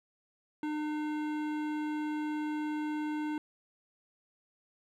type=tone with hard clipping; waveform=sine; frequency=302.8 Hz; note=D#4; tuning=47 cents flat; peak=-34 dBFS; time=0.63-3.38 s; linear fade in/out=2 ms; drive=15 dB; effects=none